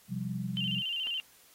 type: chord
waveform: sine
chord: C suspended fourth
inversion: none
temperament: equal with one note detuned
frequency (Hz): 128.05 / 174.61 / 196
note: C3 / F3 / G3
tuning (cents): -37 / 0 / 0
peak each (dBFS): -37 / -37 / -36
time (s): 0.08-0.83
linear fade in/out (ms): 50
type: tone with vibrato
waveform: sine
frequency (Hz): 2933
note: F#7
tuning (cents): -16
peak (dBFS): -31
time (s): 0.57-1.2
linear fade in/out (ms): 0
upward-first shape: square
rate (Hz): 14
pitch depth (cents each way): 81
type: clicks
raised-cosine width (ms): 0.3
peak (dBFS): -34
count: 2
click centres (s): 1.069 / 1.073
effects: white hiss -60 dBFS RMS until 1.54 s + AAC 48 kbps